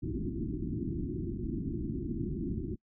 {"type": "low-pass noise", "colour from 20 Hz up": "white", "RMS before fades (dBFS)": -35, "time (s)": [0.02, 2.76], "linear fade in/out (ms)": 20, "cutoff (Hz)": 360, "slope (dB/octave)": 96, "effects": ["noise-tail reverb RT60 0.1 s tail -26 dB re dry"]}